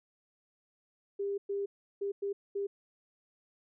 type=tone bursts at uneven times; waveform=sine; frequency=400 Hz; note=G4; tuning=35 cents sharp; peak=-31 dBFS; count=5; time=1.19-1.38 / 1.49-1.66 / 2.01-2.12 / 2.22-2.33 / 2.55-2.67 s; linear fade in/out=10 ms; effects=none